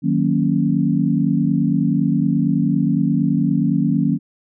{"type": "chord", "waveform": "sine", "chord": "D# minor seventh", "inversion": "none", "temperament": "equal", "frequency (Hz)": [155.56, 185, 233.1, 277.2], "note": ["D#3", "F#3", "A#3", "C#4"], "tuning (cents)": [0, 0, 0, 0], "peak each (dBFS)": -20, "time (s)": [0.02, 4.19], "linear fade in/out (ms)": 50, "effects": []}